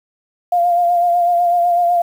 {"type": "tone with vibrato", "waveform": "sine", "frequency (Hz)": 698.5, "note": "F5", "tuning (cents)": 0, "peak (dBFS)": -11, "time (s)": [0.52, 2.02], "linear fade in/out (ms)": 5, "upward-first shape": "sine", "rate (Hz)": 8, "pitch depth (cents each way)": 30, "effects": ["7-bit"]}